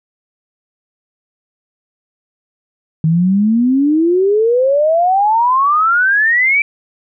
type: exponential sweep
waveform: sine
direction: up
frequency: 155.56 to 2347 Hz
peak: -9 dBFS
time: 3.04-6.62 s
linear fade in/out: 2 ms
effects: none